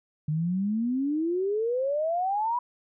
sine exponential sweep, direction up, 148.4 to 991 Hz, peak -24 dBFS, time 0.28-2.59 s, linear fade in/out 5 ms, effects none

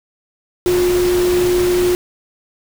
sine tone in noise, 357.8 Hz, F4, 42 cents sharp, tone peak -12 dBFS, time 0.66-1.95 s, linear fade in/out 0 ms, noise pink, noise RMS -24 dBFS, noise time 0.66-1.95 s, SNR +9 dB, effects none

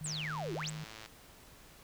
sine tone with pitch glide, 154 to 154.89 Hz, D#3 to D#3, -17 to -8 cents, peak -40 dBFS, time 0.01-0.84 s, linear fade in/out 0 ms, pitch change +9 cents, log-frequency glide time 0.33-0.48 s
sine exponential two-way sweep, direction down then up, 8870 to 312.5 to 8870 Hz, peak -37 dBFS, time 0.04-0.7 s, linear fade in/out 5 ms, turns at 0.54 s
click train, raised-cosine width 0.2 ms, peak -30 dBFS, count 111, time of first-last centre 0.06-1.06 s, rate 110 Hz
effects pink hiss -57 dBFS RMS until 1.83 s

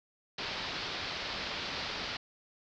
white low-pass noise, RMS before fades -38 dBFS, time 0.38-2.17 s, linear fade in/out 5 ms, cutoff 4900 Hz, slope 48 dB/octave, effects none

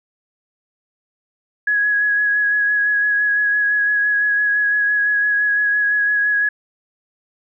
sine tone with vibrato, 1672 Hz, G#6, 11 cents sharp, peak -14 dBFS, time 1.67-6.49 s, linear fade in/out 5 ms, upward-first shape sine, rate 5.9 Hz, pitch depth 18 cents each way, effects none

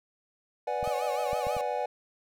triangle chord, G# half-diminished seventh, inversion first, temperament equal, 493.9 / 587.3 / 740 / 830.6 Hz, B4 / D5 / F#5 / G#5, 0 / 0 / 0 / 0 cents, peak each -32 dBFS, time 0.67-1.86 s, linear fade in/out 5 ms
clicks, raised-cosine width 5 ms, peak -28 dBFS, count 5, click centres 0.829 / 0.876 / 1.331 / 1.469 / 1.567 s
35% pulse tone with vibrato, 587.3 Hz, D5, in tune, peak -33 dBFS, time 0.84-1.61 s, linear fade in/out 0 ms, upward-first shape sine, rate 6.1 Hz, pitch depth 150 cents each way
effects none

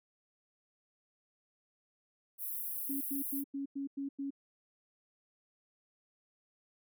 pink high-pass noise, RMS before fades -39 dBFS, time 2.38-3.44 s, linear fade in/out 50 ms, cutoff 11000 Hz, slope 48 dB/octave
sine tone bursts, 277.2 Hz, C#4, in tune, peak -35 dBFS, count 7, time 2.89-4.306 s, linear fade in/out 10 ms, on 120 ms, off 96 ms
effects none

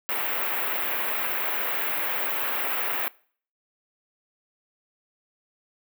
white band-stop noise, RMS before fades -27 dBFS, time 0.09-3.08 s, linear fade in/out 0 ms, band 2600 to 16000 Hz, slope 24 dB/octave, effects noise-tail reverb RT60 0.5 s tail -23 dB re dry + high-pass 400 Hz 12 dB/octave

